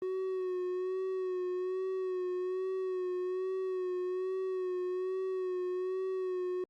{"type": "tone with vibrato", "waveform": "triangle", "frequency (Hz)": 370, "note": "F#4", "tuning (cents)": 0, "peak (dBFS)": -30, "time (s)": [0.02, 6.64], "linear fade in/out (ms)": 2, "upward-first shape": "sine", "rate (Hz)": 1.2, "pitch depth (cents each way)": 36, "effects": ["Opus 24 kbps"]}